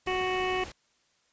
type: noise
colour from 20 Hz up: pink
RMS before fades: -43 dBFS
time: 0.06-0.72 s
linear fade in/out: 5 ms
type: harmonic tone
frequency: 370 Hz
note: F#4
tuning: in tune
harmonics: 1 / 2 / 3 / 5 / 6 / 7 / 8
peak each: -30 / -33 / -35 / -37 / -38 / -38 / -39 dBFS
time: 0.07-0.64 s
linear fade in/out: 5 ms
effects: white hiss -69 dBFS RMS until 1.32 s + resampled to 16000 Hz